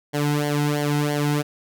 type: tone with flanger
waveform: sawtooth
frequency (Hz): 146.83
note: D3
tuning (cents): 0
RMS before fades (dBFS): -22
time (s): 0.13-1.43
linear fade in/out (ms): 20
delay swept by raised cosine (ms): 0.78 to 1.78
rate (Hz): 3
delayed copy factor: -0.85
effects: none